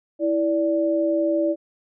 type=tone pair together; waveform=sine; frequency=328.4 / 583 Hz; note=E4 / D5; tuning=-6 / -13 cents; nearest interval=minor seventh; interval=993 cents; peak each=-21 dBFS; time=0.19-1.56 s; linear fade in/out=50 ms; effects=none